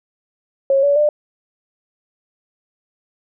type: tone with pitch steps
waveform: sine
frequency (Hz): 545 / 570.1 / 596.4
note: C#5 / C#5 / D5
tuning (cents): -29 / +48 / +27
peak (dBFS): -11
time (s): 0.7-1.09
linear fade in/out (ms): 2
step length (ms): 130
effects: none